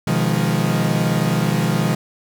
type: chord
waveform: 40% pulse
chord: F half-diminished seventh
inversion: second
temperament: equal with one note detuned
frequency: 125.99 / 155.56 / 174.61 / 207.7 Hz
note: Cb3 / Eb3 / F3 / Ab3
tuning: +35 / 0 / 0 / 0 cents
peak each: -22 / -20 / -21 / -22 dBFS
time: 0.07-1.95 s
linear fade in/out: 5 ms
effects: none